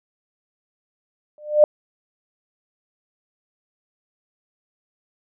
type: tone with exponential growth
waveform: sine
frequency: 600 Hz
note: D5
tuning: 37 cents sharp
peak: -5 dBFS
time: 1.38-1.64 s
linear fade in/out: 1 ms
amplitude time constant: 55 ms
effects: none